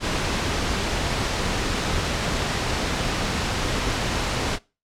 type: noise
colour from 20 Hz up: pink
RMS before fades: -24 dBFS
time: 0-4.59 s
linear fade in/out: 50 ms
effects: noise-tail reverb RT60 0.3 s tail -23 dB re dry + low-pass 6000 Hz 12 dB/octave